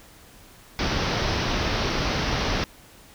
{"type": "low-pass noise", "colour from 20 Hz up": "pink", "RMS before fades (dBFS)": -25, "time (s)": [0.79, 2.64], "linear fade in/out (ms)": 0, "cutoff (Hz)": 5900, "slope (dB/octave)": 96, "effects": ["pink hiss -50 dBFS RMS until 3.14 s"]}